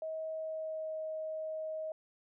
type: tone with pitch glide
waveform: sine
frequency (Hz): 636 to 629.8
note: D#5 to D#5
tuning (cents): +38 to +21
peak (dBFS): -36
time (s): 0.02-1.92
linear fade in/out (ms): 2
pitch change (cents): -17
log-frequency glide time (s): 0.32-0.97
effects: none